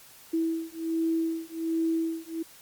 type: beating tone pair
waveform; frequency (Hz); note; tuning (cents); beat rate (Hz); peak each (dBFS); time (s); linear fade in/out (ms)
sine; 326.3 / 327.6; E4 / E4; -18 / -11; 1.3; -29; 0.33-2.43; 10
effects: white hiss -52 dBFS RMS until 2.61 s + Opus 48 kbps